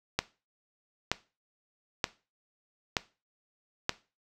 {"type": "click train", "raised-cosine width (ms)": 0.2, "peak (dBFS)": -8, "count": 5, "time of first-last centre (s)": [0.19, 3.894], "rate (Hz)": 1.08, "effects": ["noise-tail reverb RT60 0.3 s tail -17 dB re dry"]}